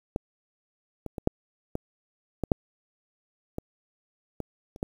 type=clicks; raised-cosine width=2 ms; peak=-14 / -21 / -20 / -7 / -16 / -14 / -6 / -18 / -19 / -30 / -15 dBFS; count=11; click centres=0.161 / 1.063 / 1.182 / 1.274 / 1.754 / 2.437 / 2.518 / 3.584 / 4.403 / 4.761 / 4.829 s; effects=8-bit